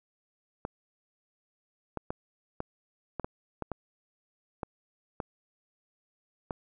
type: clicks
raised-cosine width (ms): 1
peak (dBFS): -19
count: 11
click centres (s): 0.651 / 1.973 / 2.105 / 2.604 / 3.197 / 3.245 / 3.623 / 3.717 / 4.632 / 5.202 / 6.508
effects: none